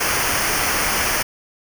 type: noise with comb filter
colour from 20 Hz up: pink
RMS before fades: -20 dBFS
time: 0-1.23 s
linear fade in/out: 10 ms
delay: 0.26 ms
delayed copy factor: -0.7
effects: none